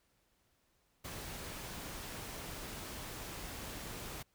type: noise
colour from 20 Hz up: pink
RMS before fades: -45 dBFS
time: 1.04-4.23 s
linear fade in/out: 10 ms
effects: pink hiss -75 dBFS RMS until 4.34 s